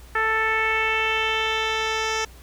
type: tone with low-pass filter sweep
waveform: 10% pulse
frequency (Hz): 441.3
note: A4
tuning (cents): +5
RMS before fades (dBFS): -23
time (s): 0.15-2.25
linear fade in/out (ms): 5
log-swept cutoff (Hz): 1700 to 5300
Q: 2.9
effects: added 60 Hz sine -43 dBFS peak until 2.42 s + pink hiss -50 dBFS RMS until 2.42 s